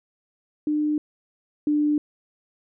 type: tone pair in turn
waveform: sine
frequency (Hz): 300.7 / 297.4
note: D4 / D4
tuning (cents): +41 / +22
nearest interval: unison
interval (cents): 19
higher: first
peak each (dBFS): -20 / -18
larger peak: second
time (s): 0.67-0.98 / 1.67-1.98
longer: neither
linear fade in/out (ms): 2
effects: none